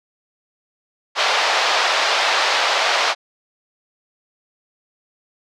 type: band-pass noise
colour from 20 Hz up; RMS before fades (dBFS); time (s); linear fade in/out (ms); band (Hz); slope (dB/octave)
pink; -18; 1.15-3.15; 50; 600 to 5100; 24
effects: none